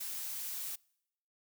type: noise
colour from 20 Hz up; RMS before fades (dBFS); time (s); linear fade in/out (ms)
blue; -40; 0-0.76; 10
effects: noise-tail reverb RT60 0.8 s tail -26 dB re dry